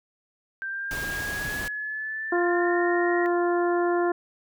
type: linear sweep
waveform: sine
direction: up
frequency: 1568 to 1883 Hz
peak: -29 dBFS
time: 0.62-3.26 s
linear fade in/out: 0 ms
type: noise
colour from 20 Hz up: pink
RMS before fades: -35 dBFS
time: 0.91-1.68 s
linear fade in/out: 0 ms
type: harmonic tone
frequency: 349.2 Hz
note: F4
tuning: in tune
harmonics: 1 / 2 / 3 / 4 / 5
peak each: -22 / -28 / -32 / -34 / -36 dBFS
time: 2.32-4.12 s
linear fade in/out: 5 ms
effects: none